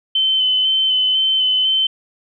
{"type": "tone with vibrato", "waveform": "sine", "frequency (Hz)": 3058, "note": "G7", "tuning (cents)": -44, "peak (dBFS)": -13, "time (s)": [0.15, 1.87], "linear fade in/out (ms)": 5, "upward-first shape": "square", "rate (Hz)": 2, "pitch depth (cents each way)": 13, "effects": []}